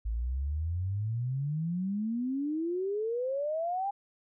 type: exponential sweep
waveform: sine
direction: up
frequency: 53 to 814 Hz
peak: -29 dBFS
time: 0.05-3.91 s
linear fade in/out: 10 ms
effects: none